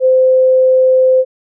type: tone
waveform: sine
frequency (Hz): 517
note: C5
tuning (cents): -21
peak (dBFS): -6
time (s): 0-1.25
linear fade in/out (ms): 50
effects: none